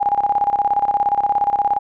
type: tone with tremolo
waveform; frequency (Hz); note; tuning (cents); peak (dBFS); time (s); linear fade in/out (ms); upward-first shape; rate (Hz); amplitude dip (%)
sine; 816; G#5; -31; -12; 0-1.79; 20; square; 17; 75
effects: none